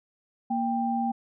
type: tone pair together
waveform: sine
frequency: 234.3 / 790 Hz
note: A#3 / G5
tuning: +9 / +13 cents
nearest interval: octave + major sixth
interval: 2104 cents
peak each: -27 dBFS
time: 0.5-1.12 s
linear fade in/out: 10 ms
effects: none